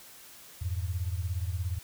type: beating tone pair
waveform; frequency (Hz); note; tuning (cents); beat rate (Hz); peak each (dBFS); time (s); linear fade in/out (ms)
sine; 84.4 / 101.4; E2 / G#2; +41 / -41; 17; -31 / -34; 0.61-1.79; 10
effects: white hiss -51 dBFS RMS until 1.83 s